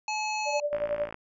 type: harmonic tone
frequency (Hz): 856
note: A5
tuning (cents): -48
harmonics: 1 / 3 / 5 / 7 / 8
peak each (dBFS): -30 / -33 / -39 / -42 / -43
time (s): 0.08-0.6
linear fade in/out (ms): 2
type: tone with tremolo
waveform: sine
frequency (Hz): 587.3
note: D5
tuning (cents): 0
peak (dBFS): -23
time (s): 0.45-1.1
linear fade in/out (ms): 50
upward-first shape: triangle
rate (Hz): 11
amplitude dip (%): 85
type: click train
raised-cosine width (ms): 0.5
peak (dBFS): -23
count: 24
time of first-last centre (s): 0.73-1.144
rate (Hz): 55.6
effects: none